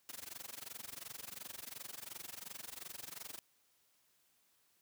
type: noise with amplitude modulation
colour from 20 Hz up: white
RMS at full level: -45 dBFS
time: 0.09-3.39 s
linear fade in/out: 0 ms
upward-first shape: sine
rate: 22.8 Hz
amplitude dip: 95%
effects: white hiss -74 dBFS RMS until 4.81 s + high-pass 60 Hz 12 dB/octave